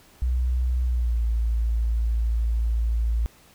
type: tone with pitch glide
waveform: sine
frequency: 62.2 to 56.71 Hz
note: B1 to A#1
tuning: +13 to -47 cents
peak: -20 dBFS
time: 0.22-3.26 s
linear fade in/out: 0 ms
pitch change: -160 cents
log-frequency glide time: 0.83-1.25 s
effects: pink hiss -54 dBFS RMS until 3.54 s